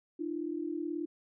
sine tone pair together, 302.2 / 340.9 Hz, D4 / F4, +50 / -42 cents, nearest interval major second, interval 208 cents, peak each -36 / -36 dBFS, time 0.19-1.06 s, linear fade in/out 10 ms, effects none

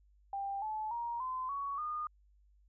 sine tone with pitch steps, 792 / 863.7 / 941.9 / 1027.1 / 1120.1 / 1221.4 Hz, G5 / A5 / A#5 / C6 / C#6 / D#6, +18 / -32 / +18 / -32 / +18 / -32 cents, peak -35 dBFS, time 0.33-2.07 s, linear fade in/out 2 ms, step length 290 ms, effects added 50 Hz sine -63 dBFS peak until 2.68 s

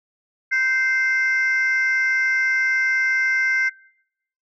sine tone pair together, 1559 / 2087 Hz, G6 / C7, -10 / -5 cents, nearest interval perfect fourth, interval 505 cents, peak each -18 dBFS, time 0.51-3.7 s, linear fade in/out 20 ms, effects noise-tail reverb RT60 0.8 s tail -26 dB re dry + tanh soft clip ceiling -13 dBFS

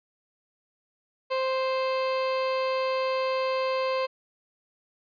30% pulse tone, 523.3 Hz, C5, in tune, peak -22 dBFS, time 1.3-4.07 s, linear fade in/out 20 ms, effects resampled to 11025 Hz

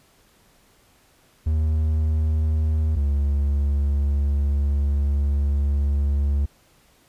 triangle tone pair in turn, 77.78 / 70.93 Hz, D#2 / C#2, 0 / +40 cents, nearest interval major second, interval 160 cents, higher first, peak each -16 dBFS, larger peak neither, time 1.46-2.96 / 2.96-6.46 s, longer second, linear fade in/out 10 ms, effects pink hiss -58 dBFS RMS until 7.08 s + resampled to 32000 Hz

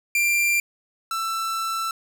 45% pulse tone pair in turn, 2374 / 1332.4 Hz, D7 / E6, +18 / +18 cents, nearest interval minor seventh, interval 1000 cents, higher first, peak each -18 / -24 dBFS, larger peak first, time 0.15-0.6 / 1.11-1.91 s, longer second, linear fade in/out 2 ms, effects none

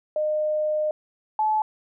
sine tone pair in turn, 611 / 862.2 Hz, D#5 / A5, -32 / -35 cents, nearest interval tritone, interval 597 cents, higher second, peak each -21 / -19 dBFS, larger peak second, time 0.16-0.91 / 1.39-1.62 s, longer first, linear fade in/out 2 ms, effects none

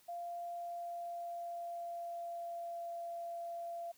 sine tone with pitch glide, 693 to 683.9 Hz, F5 to F5, -14 to -36 cents, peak -40 dBFS, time 0.08-3.92 s, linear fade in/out 10 ms, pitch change -22 cents, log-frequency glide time 0.5-2.93 s, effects white hiss -67 dBFS RMS until 3.97 s

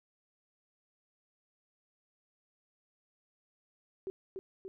sine tone with echo, 382.4 Hz, G4, 43 cents flat, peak -35 dBFS, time 4.07-4.1 s, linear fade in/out 0 ms, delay 290 ms, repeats 2, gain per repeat -3 dB, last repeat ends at 4.68 s, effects none

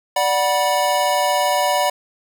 square chord, B minor, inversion first, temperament equal with one note detuned, 587.3 / 740 / 973 Hz, D5 / F#5 / B5, 0 / 0 / -26 cents, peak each -21 dBFS, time 0.16-1.9 s, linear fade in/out 5 ms, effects none

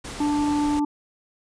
pink noise, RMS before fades -35 dBFS, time 0.04-0.8 s, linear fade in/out 10 ms
harmonic tone, 293.7 Hz, D4, in tune, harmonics 1 / 3 / 4, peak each -20 / -28 / -41 dBFS, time 0.2-0.85 s, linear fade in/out 5 ms
effects resampled to 22050 Hz

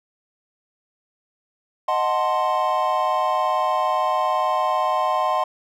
triangle chord, D# diminished seventh, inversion none, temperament equal, 622.3 / 740 / 880 / 1046.5 Hz, D#5 / F#5 / A5 / C6, 0 / 0 / 0 / 0 cents, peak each -23 / -22 / -25 / -20 dBFS, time 1.88-5.44 s, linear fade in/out 5 ms, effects none

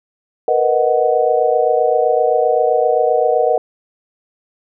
sine chord, B major seventh, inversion third, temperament equal, 466.2 / 493.9 / 622.3 / 740 Hz, A#4 / B4 / D#5 / F#5, 0 / 0 / 0 / 0 cents, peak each -17 dBFS, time 0.48-3.58 s, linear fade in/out 2 ms, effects none

